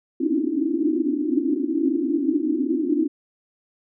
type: band-pass noise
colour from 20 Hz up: white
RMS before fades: -22 dBFS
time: 0.2-3.08 s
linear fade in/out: 10 ms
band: 260 to 340 Hz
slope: 96 dB/octave
effects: none